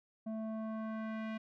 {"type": "tone with low-pass filter sweep", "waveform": "square", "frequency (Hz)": 220, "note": "A3", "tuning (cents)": 0, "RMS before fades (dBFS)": -40, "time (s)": [0.26, 1.38], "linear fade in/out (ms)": 10, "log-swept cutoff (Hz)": [590, 2500], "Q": 1.4, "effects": []}